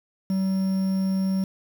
triangle tone with quantisation, 190.8 Hz, G3, 47 cents flat, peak -19 dBFS, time 0.3-1.44 s, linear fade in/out 2 ms, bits 7, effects none

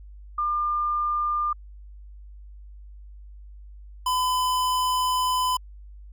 sine / square tone pair in turn, 1200 / 1009.1 Hz, D6 / B5, +37 / +37 cents, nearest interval minor third, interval 300 cents, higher first, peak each -22 / -22 dBFS, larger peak neither, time 0.38-1.53 / 4.06-5.57 s, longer second, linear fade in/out 5 ms, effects added 50 Hz sine -41 dBFS peak until 6.12 s

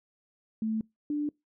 sine tone pair in turn, 220 / 295.1 Hz, A3 / D4, 0 / +8 cents, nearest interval perfect fourth, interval 508 cents, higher second, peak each -27 dBFS, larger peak neither, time 0.62-0.81 / 1.1-1.29 s, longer neither, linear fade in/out 2 ms, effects noise-tail reverb RT60 0.2 s tail -25 dB re dry

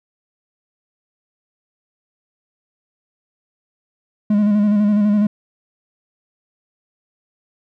triangle tone with vibrato, 207.7 Hz, G#3, in tune, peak -10 dBFS, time 4.3-5.27 s, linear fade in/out 5 ms, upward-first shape square, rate 12 Hz, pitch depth 32 cents each way, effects none

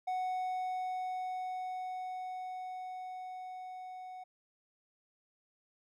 triangle tone with level ramp, 740 Hz, F#5, in tune, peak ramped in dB -30 to -42 dBFS, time 0.07-4.24 s, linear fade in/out 10 ms, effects none

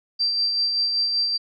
sine tone with tremolo, 4699 Hz, D8, in tune, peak -18 dBFS, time 0.19-1.38 s, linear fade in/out 20 ms, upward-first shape sine, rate 5.2 Hz, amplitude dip 35%, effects none

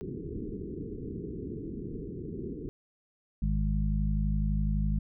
white low-pass noise, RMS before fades -38 dBFS, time 0.01-2.69 s, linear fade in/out 0 ms, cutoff 440 Hz, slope 96 dB/octave
harmonic tone, 51.91 Hz, G#1, in tune, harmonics 1 / 2 / 3 / 4, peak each -27 / -38 / -32 / -34 dBFS, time 3.42-4.99 s, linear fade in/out 5 ms
effects none

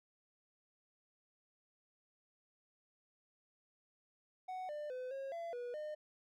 triangle tone with pitch steps, 743 / 596 / 507 / 542 / 676 / 485.7 / 607 Hz, F#5 / D5 / B4 / C#5 / E5 / B4 / D#5, +7 / +25 / +45 / -39 / +43 / -29 / -43 cents, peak -39 dBFS, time 4.48-5.95 s, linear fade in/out 10 ms, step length 210 ms, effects none

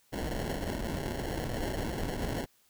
pink noise with sample-and-hold, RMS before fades -34 dBFS, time 0.12-2.46 s, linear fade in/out 20 ms, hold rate 1225 Hz, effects white hiss -67 dBFS RMS until 2.69 s

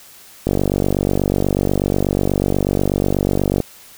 click train, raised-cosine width 2 ms, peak -3 dBFS, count 152, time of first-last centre 0.47-3.603 s, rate 48.2 Hz, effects white hiss -43 dBFS RMS until 3.97 s

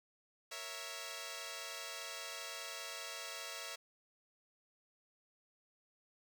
5% pulse chord, A# diminished, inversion none, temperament equal, 466.2 / 554.4 / 659.3 Hz, A#4 / C#5 / E5, 0 / 0 / 0 cents, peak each -39 / -37 / -35 dBFS, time 0.51-3.76 s, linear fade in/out 10 ms, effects none

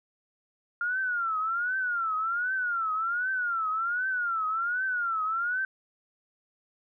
sine tone with vibrato, 1398 Hz, F6, 1 cent sharp, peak -26 dBFS, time 0.81-5.65 s, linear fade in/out 2 ms, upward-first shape triangle, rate 1.3 Hz, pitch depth 190 cents each way, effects none

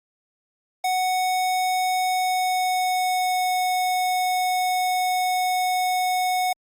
square tone with pitch glide, 740 to 734.9 Hz, F#5 to F#5, 0 to -12 cents, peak -21 dBFS, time 0.84-6.53 s, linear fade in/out 5 ms, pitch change -12 cents, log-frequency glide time 2.01-3.49 s, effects Opus 48 kbps

